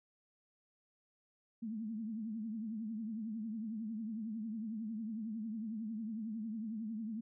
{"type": "tone with vibrato", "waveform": "sine", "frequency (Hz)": 220, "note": "A3", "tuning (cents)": 0, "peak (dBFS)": -38, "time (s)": [1.62, 7.21], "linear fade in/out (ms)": 10, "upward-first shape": "triangle", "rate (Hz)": 11, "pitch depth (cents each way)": 120, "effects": []}